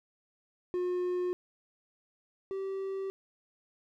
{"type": "tone pair in turn", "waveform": "triangle", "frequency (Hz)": [359.5, 386.9], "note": ["F#4", "G4"], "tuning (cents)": [-50, -23], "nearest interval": "minor second", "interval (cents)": 127, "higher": "second", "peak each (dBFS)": [-27, -31], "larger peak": "first", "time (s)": [[0.74, 1.33], [2.51, 3.1]], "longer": "neither", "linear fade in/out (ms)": 0, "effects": []}